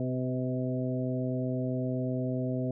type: harmonic tone with a mistuned harmonic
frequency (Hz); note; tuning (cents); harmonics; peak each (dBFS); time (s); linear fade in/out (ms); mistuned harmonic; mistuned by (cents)
127.9; C3; -39; 1 / 2 / 3 / 4 / 5; -32 / -32 / -39 / -39 / -38; 0-2.71; 2; 4; -16
effects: none